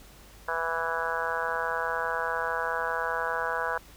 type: harmonic tone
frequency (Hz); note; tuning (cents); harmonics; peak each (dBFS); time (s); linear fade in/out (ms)
164.81; E3; 0; 3 / 4 / 5 / 6 / 7 / 8 / 9 / 10; -35 / -36 / -38 / -33 / -37 / -38 / -33 / -36; 0.48-3.78; 5
effects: added 50 Hz sine -53 dBFS peak until 3.96 s + pink hiss -53 dBFS RMS until 3.96 s